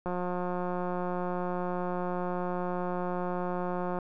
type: click train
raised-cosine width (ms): 1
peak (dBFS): -20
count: 704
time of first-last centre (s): 0.06-3.987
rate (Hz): 179
effects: none